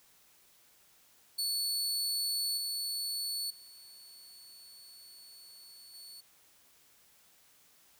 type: tone with level steps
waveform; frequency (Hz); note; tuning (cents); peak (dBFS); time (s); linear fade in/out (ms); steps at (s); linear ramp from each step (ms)
sawtooth; 4435; C#8; 0; -28 / -31 / -49 / -45; 1.38-6.21; 10; 2.57 / 3.5 / 5.94; 5
effects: white hiss -64 dBFS RMS until 7.99 s